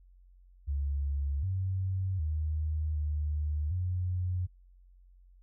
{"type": "tone with pitch steps", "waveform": "sine", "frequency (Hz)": [70.3, 94.4, 77.4, 75.1, 90.5], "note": ["C#2", "F#2", "D#2", "D2", "F#2"], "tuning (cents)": [25, 35, -9, 39, -38], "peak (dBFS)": -29, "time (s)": [0.67, 4.47], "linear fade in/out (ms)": 20, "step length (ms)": 760, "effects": ["noise-tail reverb RT60 0.1 s tail -23 dB re dry", "added 45 Hz sine -55 dBFS peak until 5.42 s"]}